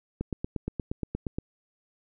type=click train; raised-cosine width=3 ms; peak=-17 dBFS; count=11; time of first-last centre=0.21-1.385 s; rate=8.51 Hz; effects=none